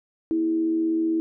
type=tone with frequency modulation; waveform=sine; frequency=325.4 Hz; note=E4; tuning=22 cents flat; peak=-20 dBFS; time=0.31-1.2 s; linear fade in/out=0 ms; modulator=84.2 Hz; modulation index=0.3; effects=none